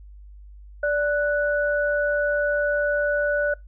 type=tone pair together; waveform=sine; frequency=584.6 / 1480 Hz; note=D5 / F#6; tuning=-8 / 0 cents; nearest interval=octave + major third; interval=1608 cents; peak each=-21 / -24 dBFS; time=0.83-3.54 s; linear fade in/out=5 ms; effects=noise-tail reverb RT60 0.2 s tail -25 dB re dry + added 50 Hz sine -41 dBFS peak until 3.67 s